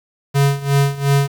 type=tone with tremolo; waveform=square; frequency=140 Hz; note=C#3; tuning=18 cents sharp; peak=-11 dBFS; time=0.34-1.28 s; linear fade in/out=20 ms; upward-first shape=sine; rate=2.8 Hz; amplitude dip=85%; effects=7-bit